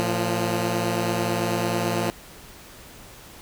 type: tone pair together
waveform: 10% pulse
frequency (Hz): 113.39 / 174.61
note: A#2 / F3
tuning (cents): -47 / 0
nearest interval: perfect fifth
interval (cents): 747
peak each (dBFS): -17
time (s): 0-2.1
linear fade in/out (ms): 0
effects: pink hiss -45 dBFS RMS until 3.41 s